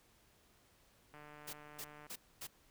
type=click train; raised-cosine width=0.5 ms; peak=-40 dBFS; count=139; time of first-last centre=1.14-2.066 s; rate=149 Hz
type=noise bursts; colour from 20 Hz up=white; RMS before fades=-46 dBFS; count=4; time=1.47-2.472 s; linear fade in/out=10 ms; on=63 ms; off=250 ms
effects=pink hiss -69 dBFS RMS until 2.7 s